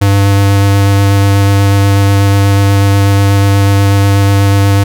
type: tone with vibrato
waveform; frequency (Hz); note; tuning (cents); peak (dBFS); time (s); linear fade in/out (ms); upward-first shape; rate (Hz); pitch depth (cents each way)
square; 99.4; G2; +25; -6; 0.01-4.84; 10; square; 8.2; 8
effects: none